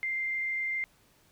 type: tone with frequency modulation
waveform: sine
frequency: 2095 Hz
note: C7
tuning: 2 cents sharp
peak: -29 dBFS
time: 0.03-0.84 s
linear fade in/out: 0 ms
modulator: 27.3 Hz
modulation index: 0.48
effects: pink hiss -64 dBFS RMS until 1.31 s